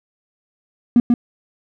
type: tone with echo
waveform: triangle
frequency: 239.5 Hz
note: A#3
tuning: 47 cents sharp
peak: -4 dBFS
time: 0.96-1 s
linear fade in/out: 2 ms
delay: 140 ms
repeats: 1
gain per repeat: -3 dB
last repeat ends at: 1.14 s
effects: tanh soft clip ceiling -5 dBFS